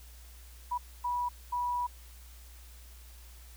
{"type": "tone bursts at uneven times", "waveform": "sine", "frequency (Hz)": 976, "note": "B5", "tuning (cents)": -21, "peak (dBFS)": -29, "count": 3, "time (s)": [[0.71, 0.78], [1.04, 1.29], [1.52, 1.87]], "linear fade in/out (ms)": 10, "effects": ["added 60 Hz sine -49 dBFS peak until 3.56 s", "white hiss -57 dBFS RMS until 3.56 s"]}